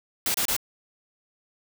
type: noise bursts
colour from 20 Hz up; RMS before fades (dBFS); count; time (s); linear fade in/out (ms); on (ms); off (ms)
white; -25; 3; 0.26-0.565; 2; 83; 28
effects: none